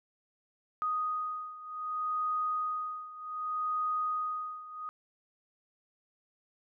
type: beating tone pair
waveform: sine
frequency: 1244.5 / 1245.15 Hz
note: D#6 / D#6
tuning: 0 / +1 cents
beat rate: 0.65 Hz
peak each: -33 / -36 dBFS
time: 0.82-4.89 s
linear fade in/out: 0 ms
effects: none

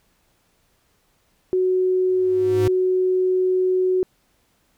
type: tone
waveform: sine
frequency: 370 Hz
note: F#4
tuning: in tune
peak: -16 dBFS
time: 1.53-4.03 s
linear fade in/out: 0 ms
type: tone with exponential growth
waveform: square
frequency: 103.83 Hz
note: G#2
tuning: in tune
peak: -19 dBFS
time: 2.08-2.68 s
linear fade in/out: 5 ms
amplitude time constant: 130 ms
effects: pink hiss -64 dBFS RMS until 4.77 s

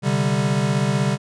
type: chord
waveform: square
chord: C suspended second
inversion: none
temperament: equal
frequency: 130.81 / 146.83 / 196 Hz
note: C3 / D3 / G3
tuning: 0 / 0 / 0 cents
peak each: -23 dBFS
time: 0.02-1.18 s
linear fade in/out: 50 ms
effects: resampled to 22050 Hz

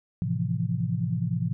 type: chord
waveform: sine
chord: F major seventh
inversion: first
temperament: equal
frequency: 110 / 130.81 / 164.81 / 174.61 Hz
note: A2 / C3 / E3 / F3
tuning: 0 / 0 / 0 / 0 cents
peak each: -30 dBFS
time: 0.22-1.53 s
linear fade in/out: 0 ms
effects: none

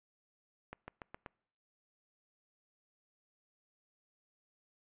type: accelerating click train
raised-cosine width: 0.5 ms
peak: -29 dBFS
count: 5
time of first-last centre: 0.73-1.262 s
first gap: 150 ms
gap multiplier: 0.92
effects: noise-tail reverb RT60 0.7 s tail -26 dB re dry + resampled to 8000 Hz

